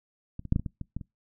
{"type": "clicks", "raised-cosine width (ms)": 5, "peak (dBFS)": [-24, -26, -10, -12, -21, -20, -23, -20, -28], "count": 9, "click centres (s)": [0.394, 0.453, 0.524, 0.561, 0.596, 0.662, 0.813, 0.966, 1.012], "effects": ["noise-tail reverb RT60 0.2 s tail -24 dB re dry"]}